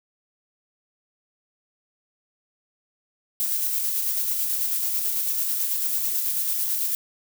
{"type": "noise with tremolo", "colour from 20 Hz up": "violet", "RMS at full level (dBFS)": -24, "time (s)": [3.4, 6.95], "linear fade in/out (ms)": 0, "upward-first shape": "square", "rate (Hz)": 9.1, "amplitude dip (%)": 25, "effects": []}